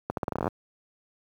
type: accelerating click train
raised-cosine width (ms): 1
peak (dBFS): -13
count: 13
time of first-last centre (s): 0.1-0.478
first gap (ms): 72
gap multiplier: 0.83
effects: high-pass 80 Hz 12 dB/octave + 9-bit